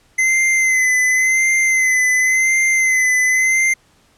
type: tone with vibrato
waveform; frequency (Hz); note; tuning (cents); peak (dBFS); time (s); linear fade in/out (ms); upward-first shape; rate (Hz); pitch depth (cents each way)
square; 2051; C7; -35; -13; 0.18-3.74; 10; sine; 0.92; 36
effects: pink hiss -55 dBFS RMS until 4.17 s + low-pass 10000 Hz 12 dB/octave